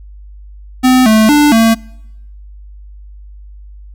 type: tone with pitch steps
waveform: square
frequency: 255.7 / 218.1 / 294.8 / 225.8 Hz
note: C4 / A3 / D4 / A3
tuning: -40 / -15 / +7 / +45 cents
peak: -6 dBFS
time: 0.83-1.75 s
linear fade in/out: 20 ms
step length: 230 ms
effects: noise-tail reverb RT60 0.9 s tail -25 dB re dry + added 50 Hz sine -31 dBFS peak until 3.94 s